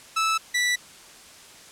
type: tone pair in turn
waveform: sawtooth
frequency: 1311 / 1964.3 Hz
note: E6 / B6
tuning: -10 / -10 cents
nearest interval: perfect fifth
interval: 700 cents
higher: second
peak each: -17 dBFS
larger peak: neither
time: 0.16-0.38 / 0.54-0.76 s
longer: neither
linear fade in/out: 10 ms
effects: white hiss -47 dBFS RMS until 1.71 s + low-pass 9000 Hz 12 dB/octave